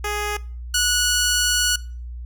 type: tone pair in turn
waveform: 10% pulse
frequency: 415.9 / 1466.3 Hz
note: G#4 / F#6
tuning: +2 / -16 cents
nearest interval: octave + minor seventh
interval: 2182 cents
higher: second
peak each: -15 / -9 dBFS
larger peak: second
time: 0.04-0.37 / 0.74-1.76 s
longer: second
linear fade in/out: 5 ms
effects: noise-tail reverb RT60 0.4 s tail -21 dB re dry + added 60 Hz sine -30 dBFS peak until 2.25 s